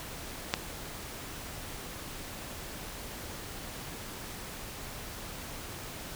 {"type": "click", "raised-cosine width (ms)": 0.2, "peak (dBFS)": -8, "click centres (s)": 0.539, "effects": ["pink hiss -42 dBFS RMS until 6.15 s"]}